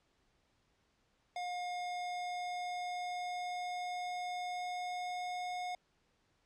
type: tone with pitch glide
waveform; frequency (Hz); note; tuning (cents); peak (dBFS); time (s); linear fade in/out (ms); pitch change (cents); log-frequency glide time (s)
square; 715 to 722.1; F5 to F#5; +41 to -42; -38; 1.36-5.75; 2; +17; 1.74-5.49
effects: pink hiss -75 dBFS RMS until 6.45 s + low-pass 6000 Hz 12 dB/octave